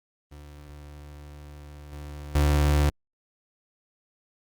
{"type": "tone with level steps", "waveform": "35% pulse", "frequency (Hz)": 73.42, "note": "D2", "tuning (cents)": 0, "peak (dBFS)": [-40, -35, -17], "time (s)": [0.31, 2.9], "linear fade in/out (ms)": 10, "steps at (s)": [1.92, 2.35], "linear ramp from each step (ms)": 5, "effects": ["Opus 32 kbps"]}